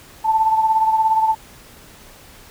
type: beating tone pair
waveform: sine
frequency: 880 / 897 Hz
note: A5 / A5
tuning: 0 / +33 cents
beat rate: 17 Hz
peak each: -14 / -22 dBFS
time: 0.24-1.35 s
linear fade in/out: 20 ms
effects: pink hiss -44 dBFS RMS until 2.5 s